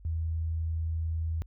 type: tone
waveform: sine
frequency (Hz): 81.2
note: E2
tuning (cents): -26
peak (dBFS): -28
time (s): 0.05-1.42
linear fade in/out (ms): 0
effects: added 50 Hz sine -49 dBFS peak until 1.46 s